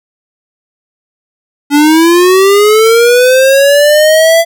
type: linear sweep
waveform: square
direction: up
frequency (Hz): 283.9 to 673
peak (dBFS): -4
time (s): 1.7-4.45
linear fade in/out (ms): 50
effects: none